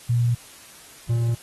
sine / triangle tone pair in turn, 119.5 / 117.24 Hz, A#2 / A#2, +43 / +10 cents, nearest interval unison, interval 33 cents, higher first, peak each -17 dBFS, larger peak neither, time 0.09-0.35 / 1.09-1.35 s, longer neither, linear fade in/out 10 ms, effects white hiss -46 dBFS RMS until 1.42 s + AAC 32 kbps

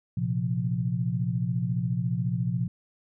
sine chord, Bb suspended second, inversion none, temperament equal, 116.54 / 130.81 / 174.61 Hz, Bb2 / C3 / F3, 0 / 0 / 0 cents, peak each -29 dBFS, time 0.17-2.68 s, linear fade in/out 5 ms, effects none

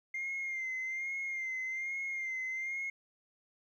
sine tone with vibrato, 2105 Hz, C7, 10 cents sharp, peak -33 dBFS, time 0.14-2.9 s, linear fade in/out 5 ms, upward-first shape sine, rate 1.2 Hz, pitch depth 46 cents each way, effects tanh soft clip ceiling -32 dBFS + 12-bit

